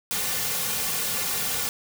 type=noise with comb filter; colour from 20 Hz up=white; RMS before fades=-27 dBFS; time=0.11-1.69 s; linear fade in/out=0 ms; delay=3.1 ms; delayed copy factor=-0.8; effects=none